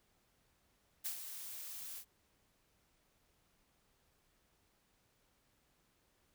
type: noise with ADSR envelope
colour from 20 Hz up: blue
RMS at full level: -39 dBFS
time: 1.04-2.05 s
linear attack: 19 ms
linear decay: 100 ms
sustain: -8 dB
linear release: 71 ms
effects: pink hiss -75 dBFS RMS until 6.34 s